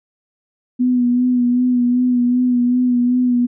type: tone with vibrato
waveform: sine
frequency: 246.9 Hz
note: B3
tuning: in tune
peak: -12 dBFS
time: 0.79-3.47 s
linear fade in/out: 20 ms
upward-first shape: sine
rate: 2.6 Hz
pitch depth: 30 cents each way
effects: none